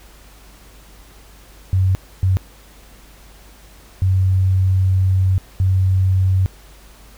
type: tone bursts at uneven times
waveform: sine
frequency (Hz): 94.1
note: F#2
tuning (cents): +30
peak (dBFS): -12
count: 4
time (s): 1.73-1.95 / 2.23-2.37 / 4.02-5.38 / 5.6-6.46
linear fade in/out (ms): 0
effects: added 50 Hz sine -44 dBFS peak until 7.17 s + pink hiss -47 dBFS RMS until 7.17 s